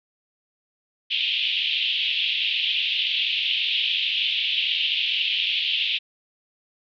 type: band-pass noise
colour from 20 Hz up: pink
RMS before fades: -24 dBFS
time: 1.1-5.99 s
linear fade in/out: 20 ms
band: 2700 to 3500 Hz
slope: 48 dB/octave
effects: none